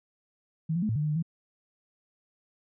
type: tone with pitch steps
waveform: sine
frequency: 160 / 172.8 / 214.6 / 111.3 / 149.1 / 152 / 150.4 / 164.8 Hz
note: D#3 / F3 / A3 / A2 / D3 / D#3 / D3 / E3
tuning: +49 / -18 / -43 / +20 / +27 / -40 / +42 / 0 cents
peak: -25 dBFS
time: 0.69-1.226 s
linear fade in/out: 10 ms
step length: 67 ms
effects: none